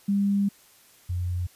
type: tone pair in turn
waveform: sine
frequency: 200.1 / 88.94 Hz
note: G3 / F2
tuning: +36 / +32 cents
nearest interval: octave + major second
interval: 1404 cents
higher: first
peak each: -20 / -25 dBFS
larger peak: first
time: 0.08-0.49 / 1.09-1.47 s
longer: first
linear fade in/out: 10 ms
effects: white hiss -56 dBFS RMS until 1.55 s + resampled to 32000 Hz

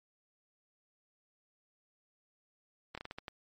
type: slowing click train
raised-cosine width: 0.3 ms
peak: -25 dBFS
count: 7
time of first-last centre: 2.95-3.282 s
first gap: 26 ms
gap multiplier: 1.3
effects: MP3 48 kbps

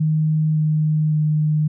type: tone with pitch steps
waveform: sine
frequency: 155.56 / 154.22 / 152.89 Hz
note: D#3 / D#3 / D#3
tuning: 0 / -15 / -30 cents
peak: -15 dBFS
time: 0-1.68 s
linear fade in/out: 10 ms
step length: 560 ms
effects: none

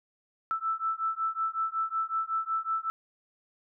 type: beating tone pair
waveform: sine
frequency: 1318.5 / 1323.9 Hz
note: E6 / E6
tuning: 0 / +7 cents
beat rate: 5.4 Hz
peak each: -31 dBFS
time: 0.51-2.9 s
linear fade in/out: 0 ms
effects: none

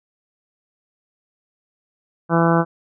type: harmonic tone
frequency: 167.2 Hz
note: E3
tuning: 25 cents sharp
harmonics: 1 / 2 / 3 / 4 / 5 / 6 / 7 / 8 / 9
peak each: -17 / -20 / -22 / -23 / -24 / -25 / -25 / -26 / -27 dBFS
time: 2.29-2.65 s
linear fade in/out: 50 ms
effects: none

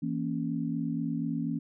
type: chord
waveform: sine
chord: A# diminished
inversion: second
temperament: equal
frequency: 164.81 / 233.1 / 277.2 Hz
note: E3 / A#3 / C#4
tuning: 0 / 0 / 0 cents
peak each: -33 dBFS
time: 0.02-1.59 s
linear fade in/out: 10 ms
effects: none

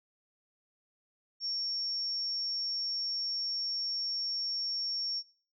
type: tone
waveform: sine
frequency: 5490 Hz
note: F8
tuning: 31 cents flat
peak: -32 dBFS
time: 1.4-5.23 s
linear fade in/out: 50 ms
effects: noise-tail reverb RT60 0.5 s tail -23 dB re dry

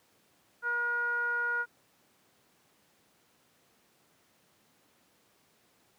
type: tone with low-pass filter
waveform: 15% pulse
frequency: 478.2 Hz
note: A#4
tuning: 44 cents sharp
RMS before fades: -31 dBFS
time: 0.62-1.66 s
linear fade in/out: 50 ms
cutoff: 1400 Hz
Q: 9.2
effects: pink hiss -67 dBFS RMS until 5.98 s + high-pass 150 Hz 12 dB/octave

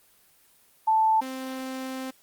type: tone pair in turn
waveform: sine / sawtooth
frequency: 880 / 261.6 Hz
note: A5 / C4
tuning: 0 / 0 cents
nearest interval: octave + major sixth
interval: 2100 cents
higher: first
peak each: -18 / -28 dBFS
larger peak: first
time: 0.87-1.21 / 1.21-2.11 s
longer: second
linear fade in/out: 10 ms
effects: white hiss -60 dBFS RMS until 2.22 s + Opus 24 kbps

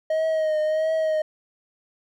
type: tone with vibrato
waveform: triangle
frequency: 627 Hz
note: D#5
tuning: 13 cents sharp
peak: -18 dBFS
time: 0.1-1.22 s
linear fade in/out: 5 ms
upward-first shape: triangle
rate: 1.5 Hz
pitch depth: 42 cents each way
effects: none

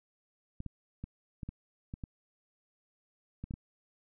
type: clicks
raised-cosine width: 5 ms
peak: -27 dBFS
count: 10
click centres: 0.604 / 0.663 / 1.04 / 1.432 / 1.49 / 1.939 / 2.038 / 3.44 / 3.509 / 3.539 s
effects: none

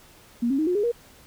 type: tone with pitch steps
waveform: sine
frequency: 236.8 / 272 / 312.5 / 358.9 / 412.3 / 473.6 Hz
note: A#3 / C#4 / D#4 / F4 / G#4 / A#4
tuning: +27 / -33 / +8 / +47 / -13 / +27 cents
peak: -20 dBFS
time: 0.42-0.918 s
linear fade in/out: 10 ms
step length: 83 ms
effects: pink hiss -52 dBFS RMS until 1.26 s

